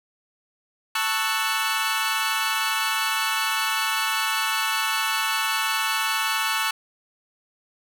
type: chord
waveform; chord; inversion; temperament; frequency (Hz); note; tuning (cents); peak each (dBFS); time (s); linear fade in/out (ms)
20% pulse; F# minor seventh; first; equal with one note detuned; 885.6 / 1108.7 / 1318.5 / 1480; A5 / C#6 / E6 / F#6; +11 / 0 / 0 / 0; -23; 0.95-6.71; 5
effects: none